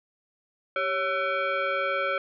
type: tone with frequency modulation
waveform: sine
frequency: 392 Hz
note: G4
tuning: in tune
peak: -24 dBFS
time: 0.76-2.18 s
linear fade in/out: 2 ms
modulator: 947 Hz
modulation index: 2
effects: none